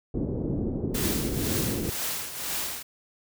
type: low-pass noise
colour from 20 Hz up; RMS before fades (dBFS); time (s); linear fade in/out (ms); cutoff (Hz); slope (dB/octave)
white; -29; 0.14-1.9; 5; 380; 24
type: noise with tremolo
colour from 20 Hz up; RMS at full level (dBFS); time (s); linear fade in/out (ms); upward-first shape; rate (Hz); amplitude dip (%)
white; -29; 0.94-2.83; 10; triangle; 2; 70
effects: none